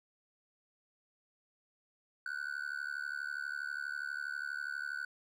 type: tone with amplitude modulation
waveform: triangle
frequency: 1494 Hz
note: F#6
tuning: 16 cents sharp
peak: -31 dBFS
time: 2.26-5.05 s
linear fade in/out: 2 ms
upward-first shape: sine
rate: 72.3 Hz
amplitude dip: 100%
effects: none